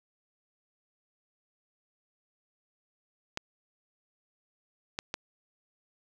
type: clicks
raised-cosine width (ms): 0.2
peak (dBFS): -15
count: 3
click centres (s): 3.374 / 4.989 / 5.141
effects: none